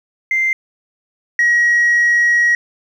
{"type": "tone pair in turn", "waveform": "sine", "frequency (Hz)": [2087, 1902.4], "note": ["C7", "A#6"], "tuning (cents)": [-5, 35], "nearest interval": "major second", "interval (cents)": 160, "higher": "first", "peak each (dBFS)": [-12, -8], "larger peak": "second", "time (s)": [[0.31, 0.53], [1.39, 2.55]], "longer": "second", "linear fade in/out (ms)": 2, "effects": ["tanh soft clip ceiling -8 dBFS", "8-bit"]}